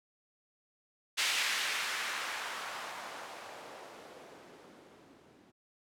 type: noise with low-pass filter sweep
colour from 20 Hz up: violet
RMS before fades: -39 dBFS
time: 1.17-5.52 s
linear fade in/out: 20 ms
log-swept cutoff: 2700 to 220 Hz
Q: 1.1
effects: none